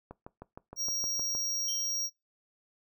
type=click train; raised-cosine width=1 ms; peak=-29 dBFS; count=9; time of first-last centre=0.11-1.35 s; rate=6.45 Hz
type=tone; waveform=square; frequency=5640 Hz; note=F8; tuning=16 cents sharp; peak=-31 dBFS; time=0.76-2.1 s; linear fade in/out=50 ms
type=tone with exponential decay; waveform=40% pulse; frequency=3156 Hz; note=G7; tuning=11 cents sharp; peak=-35 dBFS; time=1.68-2 s; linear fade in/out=5 ms; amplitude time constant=69 ms
effects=noise-tail reverb RT60 0.2 s tail -21 dB re dry